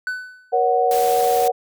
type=tone with exponential decay; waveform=triangle; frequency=1500 Hz; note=F#6; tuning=23 cents sharp; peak=-18 dBFS; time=0.07-0.58 s; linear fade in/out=1 ms; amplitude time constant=110 ms
type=chord; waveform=sine; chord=F# major; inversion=first; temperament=equal with one note detuned; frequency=474.6 / 554.4 / 740 Hz; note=A#4 / C#5 / F#5; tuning=+31 / 0 / 0 cents; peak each=-19 / -23 / -17 dBFS; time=0.52-1.52 s; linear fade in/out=20 ms
type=noise; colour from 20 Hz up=white; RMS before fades=-30 dBFS; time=0.91-1.48 s; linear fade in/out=2 ms
effects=none